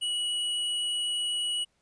square tone, 2927 Hz, F#7, 19 cents flat, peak -28 dBFS, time 0.01-1.65 s, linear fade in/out 20 ms, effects pink hiss -72 dBFS RMS until 1.81 s + resampled to 22050 Hz

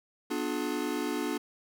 square chord, B diminished seventh, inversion none, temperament just, 246.9 / 296.3 / 355.6 / 426.7 Hz, B3 / D4 / F4 / Ab4, 0 / +15 / +31 / +47 cents, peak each -37 / -34 / -37 / -38 dBFS, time 0.3-1.38 s, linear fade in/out 10 ms, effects none

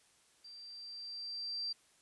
sine tone with level ramp, 4700 Hz, D8, 1 cent sharp, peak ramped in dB -50 to -35 dBFS, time 0.44-1.73 s, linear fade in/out 10 ms, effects white hiss -68 dBFS RMS until 2.01 s + resampled to 24000 Hz

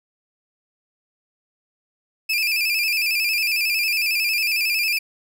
30% pulse tone with vibrato, 2494 Hz, D#7, 3 cents sharp, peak -16 dBFS, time 2.29-4.99 s, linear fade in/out 10 ms, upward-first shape square, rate 11 Hz, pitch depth 71 cents each way, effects none

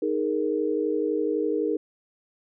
sine chord, D# suspended fourth, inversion none, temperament just, 311.1 / 414.8 / 466.7 Hz, D#4 / G#4 / A#4, 0 / -2 / +2 cents, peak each -27 dBFS, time 0.02-1.77 s, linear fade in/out 5 ms, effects none

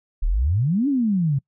sine exponential two-way sweep, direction up then down, 32.7 to 294.4 to 131.6 Hz, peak -17 dBFS, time 0.22-1.39 s, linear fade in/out 10 ms, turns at 0.88 s, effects noise-tail reverb RT60 0.1 s tail -25 dB re dry

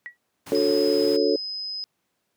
sine tone with exponential decay, 1930 Hz, B6, 40 cents flat, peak -29 dBFS, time 0.06-0.17 s, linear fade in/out 0 ms, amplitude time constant 22 ms
pink noise, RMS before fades -39 dBFS, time 0.46-1.17 s, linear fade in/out 10 ms
sine chord, D major seventh, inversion none, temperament just, 293.7 / 367.1 / 440.5 / 550.6 Hz, D4 / F#4 / A4 / C#5, 0 / -14 / +2 / -12 cents, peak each -25 / -25 / -21 / -26 dBFS, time 0.52-1.36 s, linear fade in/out 0 ms
sine tone, 5050 Hz, D#8, 25 cents sharp, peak -29 dBFS, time 0.55-1.84 s, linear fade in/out 0 ms
effects pink hiss -74 dBFS RMS until 2.36 s + high-pass 150 Hz 12 dB/octave

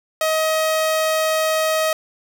sawtooth tone, 632 Hz, D#5, 27 cents sharp, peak -13 dBFS, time 0.21-1.93 s, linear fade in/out 2 ms, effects none

